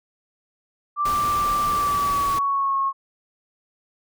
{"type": "tone with pitch glide", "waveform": "sine", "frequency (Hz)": [1174.7, 1089.7], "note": ["D6", "C#6"], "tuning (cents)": [0, -30], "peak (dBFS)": -19, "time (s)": [0.96, 2.93], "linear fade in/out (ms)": 50, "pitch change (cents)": -130, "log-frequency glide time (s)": [1.7, 2.78]}
{"type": "noise", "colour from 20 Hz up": "pink", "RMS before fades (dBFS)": -32, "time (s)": [1.05, 2.39], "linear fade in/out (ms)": 5}
{"effects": []}